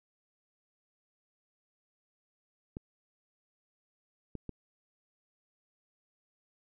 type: clicks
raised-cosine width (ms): 3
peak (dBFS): -26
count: 3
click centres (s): 2.769 / 4.353 / 4.493
effects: none